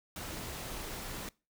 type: noise with amplitude modulation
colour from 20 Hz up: pink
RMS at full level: -40 dBFS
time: 0.16-1.29 s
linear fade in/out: 2 ms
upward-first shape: sine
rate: 286 Hz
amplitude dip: 30%
effects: noise-tail reverb RT60 0.3 s tail -23 dB re dry